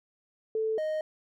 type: tone pair in turn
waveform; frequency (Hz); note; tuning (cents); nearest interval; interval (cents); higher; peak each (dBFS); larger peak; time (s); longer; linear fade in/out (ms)
sine / triangle; 440 / 621.1; A4 / D#5; 0 / -3; tritone; 597; second; -26; neither; 0.55-0.78 / 0.78-1.01; neither; 2
effects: none